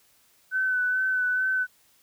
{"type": "tone with vibrato", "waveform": "sine", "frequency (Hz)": 1510, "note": "F#6", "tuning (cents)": 35, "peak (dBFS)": -22, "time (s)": [0.51, 1.67], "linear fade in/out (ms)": 50, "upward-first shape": "sine", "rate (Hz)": 2.3, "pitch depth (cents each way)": 23, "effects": ["white hiss -62 dBFS RMS until 2.02 s"]}